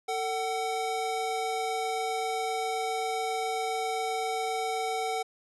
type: tone pair together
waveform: square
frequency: 446.9 / 754 Hz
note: A4 / F#5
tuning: +27 / +32 cents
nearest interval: major sixth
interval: 905 cents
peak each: -34 / -31 dBFS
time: 0.08-5.23 s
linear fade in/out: 10 ms
effects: resampled to 24000 Hz